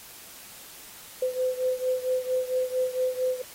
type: beating tone pair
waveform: sine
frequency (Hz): 508 / 512.4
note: B4 / C5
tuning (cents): +49 / -36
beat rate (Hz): 4.4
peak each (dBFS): -26 / -29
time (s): 1.22-3.42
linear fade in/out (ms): 5
effects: white hiss -46 dBFS RMS until 3.54 s + AAC 48 kbps